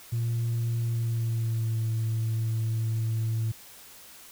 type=tone with pitch glide; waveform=sine; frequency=116.54 to 112.05 Hz; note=A#2 to A2; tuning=0 to +32 cents; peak=-23 dBFS; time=0.12-3.52 s; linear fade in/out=10 ms; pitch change=-68 cents; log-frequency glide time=0.82-1.83 s; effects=tanh soft clip ceiling -23 dBFS + white hiss -49 dBFS RMS until 4.31 s